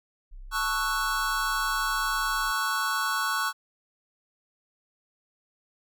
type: tone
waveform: sine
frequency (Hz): 32.7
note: C1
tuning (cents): 0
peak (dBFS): -39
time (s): 0.31-2.52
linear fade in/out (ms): 20
type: chord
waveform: square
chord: F# minor seventh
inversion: first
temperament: equal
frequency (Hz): 880 / 1108.7 / 1318.5 / 1480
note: A5 / C#6 / E6 / F#6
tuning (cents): 0 / 0 / 0 / 0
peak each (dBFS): -36 / -30 / -34 / -30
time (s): 0.51-3.53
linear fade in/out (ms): 50
effects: none